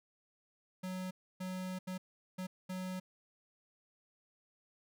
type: tone bursts at uneven times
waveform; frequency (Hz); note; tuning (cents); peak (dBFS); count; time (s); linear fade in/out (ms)
square; 185; F#3; 0; -39; 5; 0.83-1.11 / 1.4-1.79 / 1.87-1.98 / 2.38-2.47 / 2.69-3; 10
effects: none